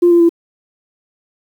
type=tone with pitch steps; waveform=sine; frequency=349.2 / 343.4 / 337.7 Hz; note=F4 / F4 / E4; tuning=0 / -29 / +42 cents; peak=-5 dBFS; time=0.02-0.293 s; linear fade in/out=10 ms; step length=91 ms; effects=tanh soft clip ceiling -2 dBFS + 7-bit